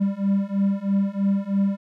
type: beating tone pair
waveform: triangle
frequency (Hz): 196 / 199.1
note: G3 / G3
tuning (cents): 0 / +27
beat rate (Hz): 3.1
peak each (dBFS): -21 / -20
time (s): 0-1.77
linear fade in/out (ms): 20
effects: none